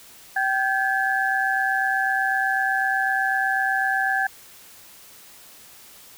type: tone cluster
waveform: sine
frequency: 772 / 1576 / 1704 Hz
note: G5 / G6 / G#6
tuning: -27 / +9 / +44 cents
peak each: -24 dBFS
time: 0.36-4.27 s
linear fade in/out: 5 ms
effects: white hiss -47 dBFS RMS until 6.17 s